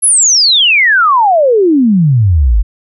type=exponential sweep; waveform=sine; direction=down; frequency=11250 to 46.25 Hz; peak=-5 dBFS; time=0.02-2.63 s; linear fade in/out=20 ms; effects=none